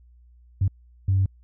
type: tone bursts at uneven times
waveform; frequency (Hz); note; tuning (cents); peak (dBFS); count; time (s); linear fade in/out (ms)
sine; 96; G2; -36; -16; 2; 0.61-0.68 / 1.08-1.26; 5
effects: tanh soft clip ceiling -13 dBFS + added 60 Hz sine -50 dBFS peak until 1.43 s